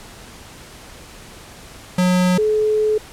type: tone pair in turn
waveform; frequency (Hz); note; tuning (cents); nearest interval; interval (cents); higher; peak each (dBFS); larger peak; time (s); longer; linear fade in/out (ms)
square / sine; 181.5 / 428.7; F#3 / A4; -33 / -45; octave + minor third; 1488; second; -14; neither; 1.98-2.38 / 2.38-2.98; second; 5
effects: pink hiss -40 dBFS RMS until 3.12 s + low-pass 11000 Hz 12 dB/octave